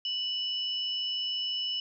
sine tone pair together, 2960 / 5274 Hz, F#7 / E8, 0 / 0 cents, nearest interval minor seventh, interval 1000 cents, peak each -30 / -37 dBFS, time 0.05-1.8 s, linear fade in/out 2 ms, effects none

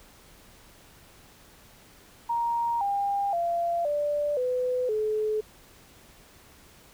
sine tone with pitch steps, 937 / 801.7 / 685.9 / 586.9 / 502.1 / 429.6 Hz, A#5 / G5 / F5 / D5 / B4 / A4, +9 / +39 / -31 / -1 / +29 / -41 cents, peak -24 dBFS, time 2.29-5.41 s, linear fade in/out 10 ms, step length 520 ms, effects pink hiss -54 dBFS RMS until 6.93 s

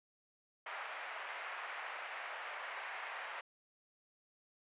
white band-pass noise, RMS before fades -45 dBFS, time 0.66-3.41 s, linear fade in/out 5 ms, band 620 to 2300 Hz, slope 24 dB/octave, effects resampled to 8000 Hz

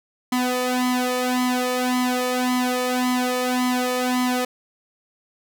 sawtooth tone with flanger, 250.8 Hz, B3, 27 cents sharp, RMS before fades -22 dBFS, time 0.32-4.45 s, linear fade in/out 5 ms, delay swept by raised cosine 0.96 to 1.71 ms, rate 1.8 Hz, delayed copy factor +0.9, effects none

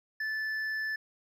sine tone with hard clipping, 1748 Hz, A6, 12 cents flat, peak -32 dBFS, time 0.2-0.96 s, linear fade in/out 5 ms, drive 4 dB, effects none

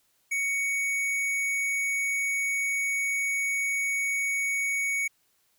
triangle tone with hard clipping, 2233 Hz, C#7, 12 cents sharp, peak -27 dBFS, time 0.31-5.08 s, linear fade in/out 10 ms, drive 16 dB, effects white hiss -69 dBFS RMS until 5.58 s

